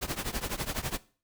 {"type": "noise with tremolo", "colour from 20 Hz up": "pink", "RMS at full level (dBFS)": -30, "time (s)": [0.01, 0.98], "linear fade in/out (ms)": 20, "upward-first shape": "triangle", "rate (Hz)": 12, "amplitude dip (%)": 95, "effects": ["noise-tail reverb RT60 0.4 s tail -19 dB re dry"]}